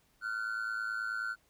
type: ring-modulated tone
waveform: triangle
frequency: 1448 Hz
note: F#6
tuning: 38 cents flat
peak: -28 dBFS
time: 0.21-1.36 s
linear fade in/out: 50 ms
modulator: 54.7 Hz
effects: tanh soft clip ceiling -24 dBFS + pink hiss -70 dBFS RMS until 1.49 s